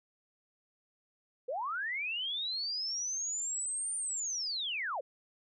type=linear two-way sweep; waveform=sine; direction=up then down; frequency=458.7 to 9110 to 458.7 Hz; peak=-33 dBFS; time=1.48-5.01 s; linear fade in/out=10 ms; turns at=3.96 s; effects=none